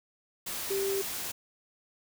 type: tone in noise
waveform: sine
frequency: 392 Hz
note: G4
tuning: in tune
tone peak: -28 dBFS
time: 0.7-1.02 s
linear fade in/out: 10 ms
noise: white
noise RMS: -36 dBFS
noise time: 0.46-1.32 s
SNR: +5 dB
effects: none